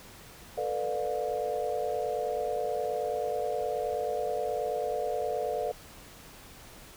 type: chord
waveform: sine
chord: B half-diminished seventh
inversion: third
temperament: just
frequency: 444.5 / 493.9 / 592.7 / 711.2 Hz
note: A4 / B4 / D5 / F5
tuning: +18 / 0 / +16 / +31 cents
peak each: -34 dBFS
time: 0.57-5.72 s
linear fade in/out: 10 ms
effects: pink hiss -50 dBFS RMS until 6.96 s